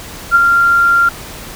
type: tone with ADSR envelope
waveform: sine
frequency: 1387 Hz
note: F6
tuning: 12 cents flat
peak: -3 dBFS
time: 0.31-1.09 s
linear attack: 41 ms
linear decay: 26 ms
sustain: -4 dB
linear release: 5 ms
effects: pink hiss -30 dBFS RMS until 1.55 s